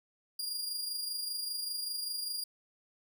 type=tone with amplitude modulation; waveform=sawtooth; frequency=4822 Hz; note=D8; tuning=45 cents sharp; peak=-30 dBFS; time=0.39-2.44 s; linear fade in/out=5 ms; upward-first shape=sine; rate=25.1 Hz; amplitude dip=45%; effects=none